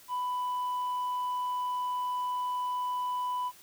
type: tone with tanh clipping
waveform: sine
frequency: 994 Hz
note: B5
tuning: 11 cents sharp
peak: -30 dBFS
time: 0.08-3.52 s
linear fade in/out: 50 ms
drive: 2 dB
effects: white hiss -55 dBFS RMS until 3.62 s